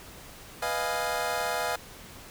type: chord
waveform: 25% pulse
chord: F half-diminished seventh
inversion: second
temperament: equal with one note detuned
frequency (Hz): 493.9 / 620.5 / 698.5 / 830.6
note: Cb5 / Eb5 / F5 / Ab5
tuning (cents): 0 / -5 / 0 / 0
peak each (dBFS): -31 / -30 / -28 / -30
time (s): 0.62-1.76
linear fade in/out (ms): 5
effects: pink hiss -47 dBFS RMS until 2.3 s